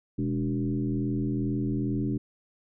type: tone with frequency modulation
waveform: sine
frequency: 207.7 Hz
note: G#3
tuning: in tune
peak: -25 dBFS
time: 0.18-2.18 s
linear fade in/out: 10 ms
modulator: 82.3 Hz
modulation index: 1.5
effects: none